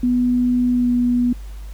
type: tone with pitch glide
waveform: sine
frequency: 246.9 to 244.1 Hz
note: B3 to B3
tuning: 0 to -20 cents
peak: -14 dBFS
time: 0.03-1.33 s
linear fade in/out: 5 ms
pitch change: -20 cents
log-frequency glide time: 0.72-0.89 s
effects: added 50 Hz sine -30 dBFS peak until 1.73 s + pink hiss -49 dBFS RMS until 1.73 s